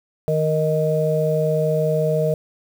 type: harmonic tone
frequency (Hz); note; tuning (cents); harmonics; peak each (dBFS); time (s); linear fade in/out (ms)
155.6; D#3; 0; 1 / 3 / 4; -21 / -21 / -21; 0.28-2.34; 0
effects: 7-bit